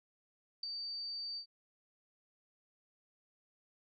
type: tone with ADSR envelope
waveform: sine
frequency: 4616 Hz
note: D8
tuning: 31 cents flat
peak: -33 dBFS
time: 0.63-1.46 s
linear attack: 5 ms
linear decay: 6 ms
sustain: -6 dB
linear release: 87 ms
effects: none